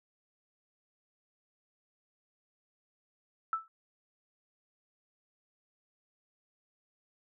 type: tone with exponential decay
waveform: sine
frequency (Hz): 1318.5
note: E6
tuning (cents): 0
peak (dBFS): -25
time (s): 3.53-3.68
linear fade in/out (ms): 1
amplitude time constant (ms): 32
effects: none